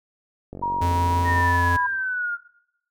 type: click train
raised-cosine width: 2 ms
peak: -22 dBFS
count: 42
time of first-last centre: 0.53-1.404 s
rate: 46.9 Hz
type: tone with pitch glide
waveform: sine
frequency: 949 to 989.9 Hz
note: A#5 to B5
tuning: +31 to +4 cents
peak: -21 dBFS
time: 0.62-1.87 s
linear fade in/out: 10 ms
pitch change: +73 cents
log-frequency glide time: 0.8-1.74 s
type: tone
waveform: square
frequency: 87.31 Hz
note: F2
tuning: in tune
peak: -22 dBFS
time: 0.81-1.77 s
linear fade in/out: 10 ms
type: linear sweep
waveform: sine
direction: down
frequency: 1864.7 to 1394 Hz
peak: -23 dBFS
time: 1.24-2.38 s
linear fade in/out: 50 ms
effects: noise-tail reverb RT60 0.8 s tail -20 dB re dry